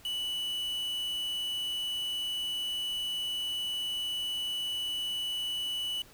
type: tone with quantisation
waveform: triangle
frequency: 2960 Hz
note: F#7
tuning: in tune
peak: -30 dBFS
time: 0.05-6.02 s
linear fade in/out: 2 ms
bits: 7
effects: pink hiss -56 dBFS RMS until 6.13 s